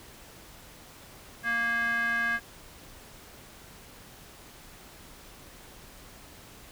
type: tone with band-pass filter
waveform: square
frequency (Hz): 233.1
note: A#3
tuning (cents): 0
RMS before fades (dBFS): -28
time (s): 1.43-2.4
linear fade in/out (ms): 50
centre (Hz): 1700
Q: 6.9
effects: pink hiss -50 dBFS RMS until 6.71 s